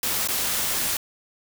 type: noise with dropouts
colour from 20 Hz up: white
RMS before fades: -25 dBFS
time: 0.03-0.97 s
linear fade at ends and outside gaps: 2 ms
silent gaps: 0.275-0.285 s
effects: none